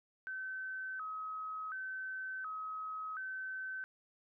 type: tone with vibrato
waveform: sine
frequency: 1396.9 Hz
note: F6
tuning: in tune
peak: -39 dBFS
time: 0.27-3.84 s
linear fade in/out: 0 ms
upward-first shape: square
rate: 0.69 Hz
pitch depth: 160 cents each way
effects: none